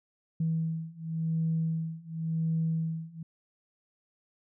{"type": "beating tone pair", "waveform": "sine", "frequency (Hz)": [161.6, 162.52], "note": ["E3", "E3"], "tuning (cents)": [-34, -24], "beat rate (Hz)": 0.92, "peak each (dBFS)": [-31, -30], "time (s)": [0.4, 3.23], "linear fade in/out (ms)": 5, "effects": ["tanh soft clip ceiling -20 dBFS"]}